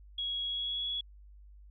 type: tone with pitch glide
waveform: sine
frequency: 3322 to 3366 Hz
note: G#7 to G#7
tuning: 0 to +23 cents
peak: -32 dBFS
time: 0.18-1.01 s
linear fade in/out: 5 ms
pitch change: +23 cents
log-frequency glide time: 0.45-0.87 s
effects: added 50 Hz sine -51 dBFS peak until 1.7 s